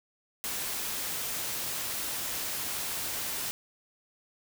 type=noise; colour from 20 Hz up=white; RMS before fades=-34 dBFS; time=0.44-3.51 s; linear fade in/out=0 ms; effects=none